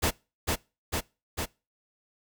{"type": "noise with echo", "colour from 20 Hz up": "pink", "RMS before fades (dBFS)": -25, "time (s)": [0.02, 0.11], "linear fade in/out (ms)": 20, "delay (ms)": 450, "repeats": 3, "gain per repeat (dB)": -2, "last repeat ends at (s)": 1.46, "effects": ["noise-tail reverb RT60 0.3 s tail -24 dB re dry"]}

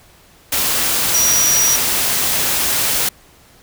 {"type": "tone in noise", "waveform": "sine", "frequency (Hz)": 5790, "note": "F#8", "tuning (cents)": -38, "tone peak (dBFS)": -13, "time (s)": [1.14, 1.76], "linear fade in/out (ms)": 5, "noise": "white", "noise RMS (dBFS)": -17, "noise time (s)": [0.52, 3.09], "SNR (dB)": 1, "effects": ["pink hiss -48 dBFS RMS until 3.62 s"]}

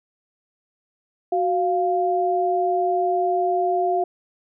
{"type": "tone pair together", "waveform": "sine", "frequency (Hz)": [370, 698.5], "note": ["F#4", "F5"], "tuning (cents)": [0, 0], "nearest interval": "major seventh", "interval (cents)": 1100, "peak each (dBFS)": [-22, -20], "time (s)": [1.32, 4.04], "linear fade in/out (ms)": 5, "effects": []}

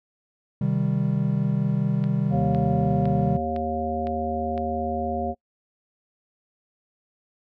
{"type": "chord", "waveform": "triangle", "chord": "C minor", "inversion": "none", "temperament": "equal", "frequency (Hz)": [130.81, 155.56, 196], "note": ["C3", "Eb3", "G3"], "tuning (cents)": [0, 0, 0], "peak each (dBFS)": -23, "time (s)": [0.61, 3.37], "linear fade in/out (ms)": 5}
{"type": "click train", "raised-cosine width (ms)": 0.3, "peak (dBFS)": -24, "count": 6, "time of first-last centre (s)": [2.04, 4.578], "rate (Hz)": 1.97}
{"type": "harmonic tone", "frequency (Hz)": 78.4, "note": "D#2", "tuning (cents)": 14, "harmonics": [1, 3, 5, 7, 9], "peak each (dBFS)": [-33, -30, -33, -31, -28], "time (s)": [2.3, 5.35], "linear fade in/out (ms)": 50}
{"effects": ["noise-tail reverb RT60 0.1 s tail -26 dB re dry"]}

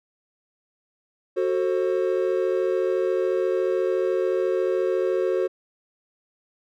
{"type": "chord", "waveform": "triangle", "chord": "F# diminished", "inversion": "none", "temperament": "just", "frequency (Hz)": [370, 444, 532.8], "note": ["F#4", "A4", "C5"], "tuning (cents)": [0, 16, 31], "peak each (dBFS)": [-21, -25, -24], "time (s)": [1.36, 5.48], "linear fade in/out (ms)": 20, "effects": []}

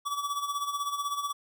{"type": "tone with tremolo", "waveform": "square", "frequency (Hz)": 1146, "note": "D6", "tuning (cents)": -43, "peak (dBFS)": -28, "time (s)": [0.05, 1.33], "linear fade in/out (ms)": 20, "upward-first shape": "sine", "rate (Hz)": 16, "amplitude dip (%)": 65, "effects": []}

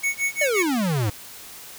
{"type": "tone with tremolo", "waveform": "square", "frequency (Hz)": 2217, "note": "C#7", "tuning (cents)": 0, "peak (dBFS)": -20, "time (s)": [0.03, 0.63], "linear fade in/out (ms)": 10, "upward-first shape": "sine", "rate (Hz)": 5.7, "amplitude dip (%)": 100}
{"type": "exponential sweep", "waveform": "square", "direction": "down", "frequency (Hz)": [620, 98], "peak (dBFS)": -21, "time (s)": [0.41, 1.1], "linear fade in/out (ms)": 5}
{"effects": ["white hiss -41 dBFS RMS until 1.78 s"]}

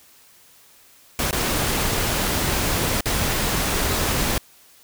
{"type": "noise with dropouts", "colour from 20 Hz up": "pink", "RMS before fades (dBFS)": -22, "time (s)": [1.19, 4.38], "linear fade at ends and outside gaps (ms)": 1, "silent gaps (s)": [[1.31, 1.328], [3.008, 3.057]], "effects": ["white hiss -52 dBFS RMS until 4.83 s"]}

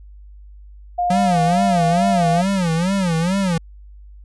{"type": "tone with pitch glide", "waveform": "sine", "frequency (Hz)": [709, 692.8], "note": ["F5", "F5"], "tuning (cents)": [26, -14], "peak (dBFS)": -16, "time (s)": [0.98, 2.42], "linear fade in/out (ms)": 10, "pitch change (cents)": -40, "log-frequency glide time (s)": [1.29, 1.84]}
{"type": "tone with vibrato", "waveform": "square", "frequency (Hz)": 178.9, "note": "F3", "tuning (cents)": 42, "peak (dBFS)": -17, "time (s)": [1.1, 3.58], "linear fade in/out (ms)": 5, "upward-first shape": "sine", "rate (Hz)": 2.3, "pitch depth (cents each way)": 180}
{"effects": ["added 50 Hz sine -38 dBFS peak until 4.24 s", "resampled to 24000 Hz"]}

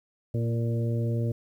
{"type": "harmonic tone with a mistuned harmonic", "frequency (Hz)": 116.54, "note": "A#2", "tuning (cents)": 0, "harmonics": [1, 2, 3, 4, 5], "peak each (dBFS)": [-25, -34, -37, -37, -40], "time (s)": [0.34, 1.32], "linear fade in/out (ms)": 5, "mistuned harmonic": 3, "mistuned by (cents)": -17, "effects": ["10-bit"]}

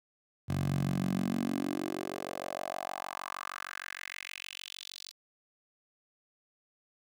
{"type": "tone with high-pass filter sweep", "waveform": "10% pulse", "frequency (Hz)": 46.44, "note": "F#1", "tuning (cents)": 7, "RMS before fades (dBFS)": -36, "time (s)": [0.48, 5.12], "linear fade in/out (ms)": 20, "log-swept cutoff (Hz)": [110, 4500], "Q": 3.4, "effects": []}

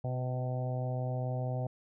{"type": "harmonic tone with a mistuned harmonic", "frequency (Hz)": 126.8, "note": "B2", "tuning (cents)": 46, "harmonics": [1, 2, 3, 4, 5, 6, 7], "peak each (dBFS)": [-32, -45, -49, -42, -41, -44, -55], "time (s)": [0.04, 1.67], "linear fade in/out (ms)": 5, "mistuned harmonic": 3, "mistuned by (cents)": -19, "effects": []}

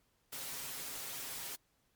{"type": "noise with comb filter", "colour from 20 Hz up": "white", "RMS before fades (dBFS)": -43, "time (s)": [0.32, 1.56], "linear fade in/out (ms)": 10, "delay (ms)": 7.3, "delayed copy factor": 0.6, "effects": ["pink hiss -75 dBFS RMS until 1.95 s", "MP3 96 kbps"]}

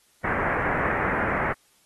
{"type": "low-pass noise", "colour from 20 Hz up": "white", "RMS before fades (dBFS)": -26, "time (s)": [0.24, 1.53], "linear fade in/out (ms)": 5, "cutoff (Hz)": 2000, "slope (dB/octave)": 48, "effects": ["white hiss -62 dBFS RMS until 1.85 s", "AAC 32 kbps"]}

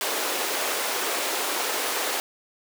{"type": "high-pass noise", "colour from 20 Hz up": "pink", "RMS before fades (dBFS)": -27, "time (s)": [0.01, 2.2], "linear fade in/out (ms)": 0, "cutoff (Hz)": 370, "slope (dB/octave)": 24, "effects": []}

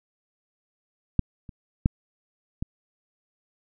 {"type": "clicks", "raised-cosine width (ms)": 5, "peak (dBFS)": [-7, -28, -6, -16], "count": 4, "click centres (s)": [1.193, 1.492, 1.859, 2.625], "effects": []}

